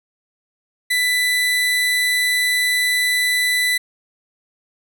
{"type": "tone", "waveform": "30% pulse", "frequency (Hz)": 1990, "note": "B6", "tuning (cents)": 13, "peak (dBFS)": -13, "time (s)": [0.9, 3.78], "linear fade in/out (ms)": 10, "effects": []}